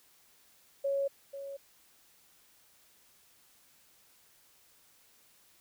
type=tone with echo; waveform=sine; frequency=554.4 Hz; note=C#5; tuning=in tune; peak=-28 dBFS; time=0.84-1.08 s; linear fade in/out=10 ms; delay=490 ms; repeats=1; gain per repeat=-11 dB; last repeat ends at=1.57 s; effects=white hiss -64 dBFS RMS until 5.6 s